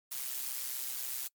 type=noise with amplitude modulation; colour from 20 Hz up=blue; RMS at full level=-35 dBFS; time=0.11-1.28 s; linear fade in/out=10 ms; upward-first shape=sine; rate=128 Hz; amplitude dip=60%; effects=noise-tail reverb RT60 0.1 s tail -25 dB re dry + MP3 96 kbps